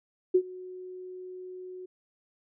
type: tone with ADSR envelope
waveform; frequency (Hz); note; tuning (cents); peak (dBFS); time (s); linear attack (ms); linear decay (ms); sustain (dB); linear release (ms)
sine; 367.5; F#4; -12; -16; 0.34-1.86; 11; 67; -23; 9
effects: none